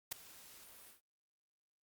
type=noise with ADSR envelope; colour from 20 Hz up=white; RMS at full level=-37 dBFS; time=0.11-1.01 s; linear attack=11 ms; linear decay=8 ms; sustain=-20 dB; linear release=130 ms; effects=Opus 48 kbps